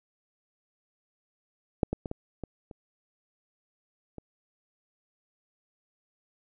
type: clicks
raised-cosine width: 2 ms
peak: -9 / -16 / -21 / -20 / -22 / -30 / -27 dBFS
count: 7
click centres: 1.832 / 1.93 / 2.058 / 2.114 / 2.437 / 2.712 / 4.183 s
effects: none